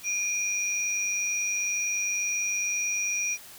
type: tone pair together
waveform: sine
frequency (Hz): 2418 / 5751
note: D7 / F8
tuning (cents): +50 / +50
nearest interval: octave + minor third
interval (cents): 1500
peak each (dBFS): -29 / -28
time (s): 0.03-3.38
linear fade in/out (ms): 50
effects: white hiss -47 dBFS RMS until 3.58 s